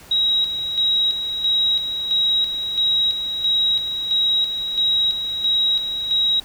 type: tone with tremolo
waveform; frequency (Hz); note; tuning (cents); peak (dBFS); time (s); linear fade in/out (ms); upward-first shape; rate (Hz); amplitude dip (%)
sine; 3831; A#7; +47; -15; 0.11-6.4; 5; square; 1.5; 55
effects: pink hiss -44 dBFS RMS until 6.44 s